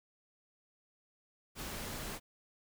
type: noise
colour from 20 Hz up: pink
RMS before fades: -42 dBFS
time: 1.55-2.2 s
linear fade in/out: 50 ms
effects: none